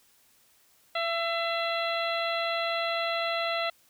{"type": "harmonic tone with a mistuned harmonic", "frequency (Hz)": 673, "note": "E5", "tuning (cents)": 36, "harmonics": [1, 2, 3, 4, 5, 6], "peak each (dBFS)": [-30, -33, -35, -36, -37, -38], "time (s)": [0.95, 3.7], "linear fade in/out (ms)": 5, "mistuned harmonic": 2, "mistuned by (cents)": -16, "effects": ["white hiss -63 dBFS RMS until 3.89 s"]}